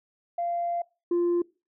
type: tone pair in turn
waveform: sine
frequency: 691 / 347.5 Hz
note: F5 / F4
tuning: -19 / -9 cents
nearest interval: octave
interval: 1190 cents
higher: first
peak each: -25 / -19 dBFS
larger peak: second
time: 0.38-0.82 / 1.11-1.42 s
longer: first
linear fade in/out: 5 ms
effects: noise-tail reverb RT60 0.3 s tail -24 dB re dry + tanh soft clip ceiling -20 dBFS